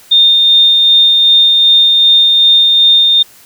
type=tone with tremolo; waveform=sine; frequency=3640 Hz; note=A#7; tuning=42 cents flat; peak=-3 dBFS; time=0.11-3.23 s; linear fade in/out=10 ms; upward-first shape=sine; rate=2.6 Hz; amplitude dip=25%; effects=white hiss -41 dBFS RMS until 3.45 s